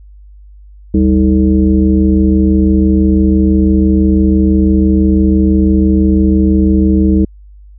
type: tone with frequency modulation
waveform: sine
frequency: 196 Hz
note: G3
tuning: in tune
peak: -6 dBFS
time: 0.94-7.25 s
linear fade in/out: 5 ms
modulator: 122 Hz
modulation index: 1.3
effects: added 50 Hz sine -34 dBFS peak until 7.78 s